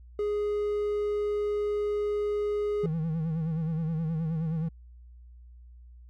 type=tone; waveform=triangle; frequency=415.3 Hz; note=G#4; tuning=in tune; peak=-24 dBFS; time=0.19-2.86 s; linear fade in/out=2 ms
type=tone with vibrato; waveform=triangle; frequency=161.2 Hz; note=E3; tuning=38 cents flat; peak=-25 dBFS; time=2.83-4.69 s; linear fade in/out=10 ms; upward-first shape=sine; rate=9.5 Hz; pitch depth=68 cents each way
effects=added 60 Hz sine -47 dBFS peak until 6.09 s